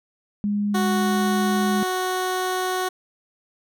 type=tone with pitch glide; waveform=sine; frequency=205.5 to 206.7 Hz; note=G#3 to G#3; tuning=-18 to -8 cents; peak=-20 dBFS; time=0.44-1.83 s; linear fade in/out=0 ms; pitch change=+10 cents; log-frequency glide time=0.85-1.02 s
type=tone; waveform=15% pulse; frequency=369.6 Hz; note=F#4; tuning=2 cents flat; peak=-16 dBFS; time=0.74-2.89 s; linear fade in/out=10 ms
effects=none